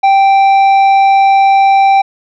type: tone with tanh clipping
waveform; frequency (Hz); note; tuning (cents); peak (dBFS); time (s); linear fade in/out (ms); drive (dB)
sine; 783; G5; -2; -6; 0.03-2.02; 10; 8
effects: none